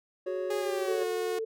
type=chord; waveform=triangle; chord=F# suspended second; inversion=none; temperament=just; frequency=370 / 416.2 / 555 Hz; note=F#4 / G#4 / C#5; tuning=0 / +4 / +2 cents; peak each=-31 / -37 / -32 dBFS; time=0.26-1.04 s; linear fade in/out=10 ms
type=tone with pitch glide; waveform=sawtooth; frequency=412.5 to 363.3 Hz; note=G#4 to F#4; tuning=-12 to -32 cents; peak=-29 dBFS; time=0.5-1.39 s; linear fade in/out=5 ms; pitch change=-220 cents; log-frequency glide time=0.6-1.04 s
type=tone; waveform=sine; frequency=444.7 Hz; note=A4; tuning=18 cents sharp; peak=-30 dBFS; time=0.88-1.45 s; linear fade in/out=10 ms
effects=none